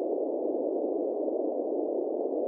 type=band-pass noise; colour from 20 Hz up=pink; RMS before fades=-30 dBFS; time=0-2.47 s; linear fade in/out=0 ms; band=300 to 640 Hz; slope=48 dB/octave; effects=none